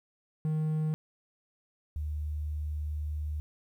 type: tone pair in turn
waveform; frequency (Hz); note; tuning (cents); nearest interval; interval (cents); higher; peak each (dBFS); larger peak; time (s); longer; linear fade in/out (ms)
triangle / sine; 155.56 / 75.39; D#3 / D2; 0 / +46; octave + minor second; 1254; first; -25 / -31; first; 0.45-0.94 / 1.96-3.4; second; 0
effects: 11-bit